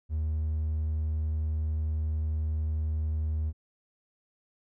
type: tone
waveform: triangle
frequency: 77.78 Hz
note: D#2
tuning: in tune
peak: -24 dBFS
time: 0.09-3.53 s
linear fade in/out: 50 ms
effects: tanh soft clip ceiling -21 dBFS